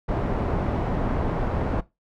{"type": "low-pass noise", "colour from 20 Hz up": "pink", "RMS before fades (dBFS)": -25, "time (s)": [0.08, 1.81], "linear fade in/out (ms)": 10, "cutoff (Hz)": 920, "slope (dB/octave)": 12, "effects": ["noise-tail reverb RT60 0.2 s tail -18 dB re dry"]}